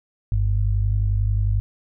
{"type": "tone pair together", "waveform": "sine", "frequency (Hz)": [49.69, 101], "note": ["G1", "G#2"], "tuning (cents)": [24, -48], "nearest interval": "octave", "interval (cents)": 1228, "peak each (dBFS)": -20, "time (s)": [0.32, 1.6], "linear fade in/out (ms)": 0, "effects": []}